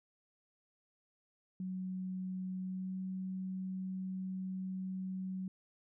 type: tone with pitch glide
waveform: sine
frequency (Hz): 185.9 to 187.63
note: F#3 to F#3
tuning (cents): +8 to +24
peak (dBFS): -37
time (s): 1.6-5.48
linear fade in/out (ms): 2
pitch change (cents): +16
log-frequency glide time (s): 2.61-2.98
effects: none